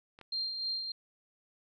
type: clicks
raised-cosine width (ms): 0.3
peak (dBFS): -36 / -33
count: 2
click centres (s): 0.189 / 0.213
type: tone with tremolo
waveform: sine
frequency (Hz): 4186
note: C8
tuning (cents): 0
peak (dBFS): -31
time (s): 0.32-0.92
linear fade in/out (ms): 5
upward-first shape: sine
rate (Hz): 3.3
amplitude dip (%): 45
effects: none